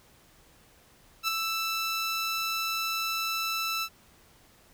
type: tone with ADSR envelope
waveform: 15% pulse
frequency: 1324 Hz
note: E6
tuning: 7 cents sharp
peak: -17 dBFS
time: 1.23-3.89 s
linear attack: 52 ms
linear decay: 5 ms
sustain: -5 dB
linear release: 62 ms
effects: pink hiss -59 dBFS RMS until 4.73 s